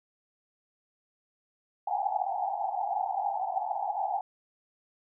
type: band-pass noise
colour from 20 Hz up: pink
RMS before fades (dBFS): -31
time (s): 1.87-4.21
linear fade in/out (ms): 5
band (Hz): 720 to 850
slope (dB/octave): 96
effects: none